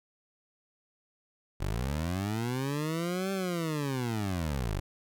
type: linear two-way sweep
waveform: 20% pulse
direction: up then down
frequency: 43.65 to 196 to 43.65 Hz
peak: -25 dBFS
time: 1.6-4.8 s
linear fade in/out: 10 ms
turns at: 3.32 s
effects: none